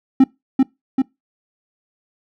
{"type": "tone with echo", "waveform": "triangle", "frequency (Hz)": 265, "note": "C4", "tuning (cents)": 22, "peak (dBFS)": -4, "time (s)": [0.2, 0.24], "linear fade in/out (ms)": 5, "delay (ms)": 390, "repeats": 2, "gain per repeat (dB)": -3, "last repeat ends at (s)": 1.02, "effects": ["noise-tail reverb RT60 0.2 s tail -23 dB re dry"]}